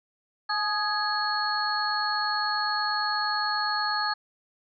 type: tone cluster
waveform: sine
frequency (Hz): 849 / 1245 / 1665 / 4332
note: G#5 / D#6 / G#6 / C#8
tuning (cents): +38 / +1 / +4 / -41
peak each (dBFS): -30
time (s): 0.49-4.14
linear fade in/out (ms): 10
effects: none